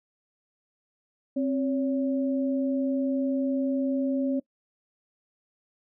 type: tone pair together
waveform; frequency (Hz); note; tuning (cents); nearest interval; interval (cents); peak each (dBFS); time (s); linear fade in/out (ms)
sine; 265.7 / 563; C4 / C#5; +27 / +27; octave + minor second; 1300; -24 / -31; 1.36-4.4; 10
effects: noise-tail reverb RT60 0.1 s tail -21 dB re dry